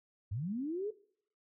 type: linear sweep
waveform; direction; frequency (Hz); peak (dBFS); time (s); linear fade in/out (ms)
sine; up; 87.31 to 440; -34; 0.31-0.91; 10
effects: noise-tail reverb RT60 0.6 s tail -20 dB re dry